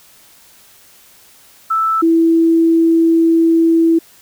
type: tone pair in turn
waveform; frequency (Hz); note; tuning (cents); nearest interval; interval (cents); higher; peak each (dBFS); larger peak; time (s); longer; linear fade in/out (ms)
sine; 1318.5 / 329.6; E6 / E4; 0 / 0; 2 octaves; 2400; first; -12 / -8; second; 1.7-2.02 / 2.02-3.99; second; 10
effects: white hiss -46 dBFS RMS until 4.21 s